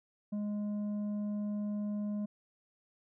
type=tone with tanh clipping; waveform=sine; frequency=207.5 Hz; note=G#3; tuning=1 cent flat; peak=-34 dBFS; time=0.32-2.26 s; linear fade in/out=10 ms; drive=6 dB; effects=none